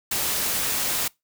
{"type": "noise", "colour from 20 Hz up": "white", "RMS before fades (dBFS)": -25, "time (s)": [0.11, 1.08], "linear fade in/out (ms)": 5, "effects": ["noise-tail reverb RT60 0.2 s tail -24 dB re dry"]}